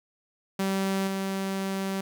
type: tone with level steps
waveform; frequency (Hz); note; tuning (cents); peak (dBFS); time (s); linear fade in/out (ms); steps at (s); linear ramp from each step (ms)
sawtooth; 193.4; G3; -23; -21 / -24; 0.59-2.01; 5; 1.07; 5
effects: 10-bit